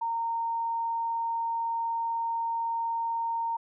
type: tone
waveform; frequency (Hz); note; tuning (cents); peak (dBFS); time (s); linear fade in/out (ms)
sine; 921; A#5; -21; -27; 0.01-3.57; 10
effects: none